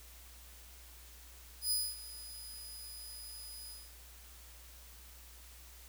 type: tone with ADSR envelope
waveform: 15% pulse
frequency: 4978 Hz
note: D#8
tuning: in tune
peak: -23 dBFS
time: 1.61-3.93 s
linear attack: 100 ms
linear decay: 240 ms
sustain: -17 dB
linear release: 230 ms
effects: added 60 Hz sine -55 dBFS peak until 5.88 s + white hiss -57 dBFS RMS until 5.88 s